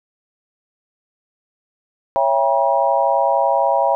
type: chord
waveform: sine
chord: C# diminished seventh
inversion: none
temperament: just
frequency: 554.4 / 665.2 / 798.3 / 957.9 Hz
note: C#5 / E5 / G5 / Bb5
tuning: 0 / +16 / +31 / +47 cents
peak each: -19 dBFS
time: 2.16-3.95 s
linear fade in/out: 0 ms
effects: none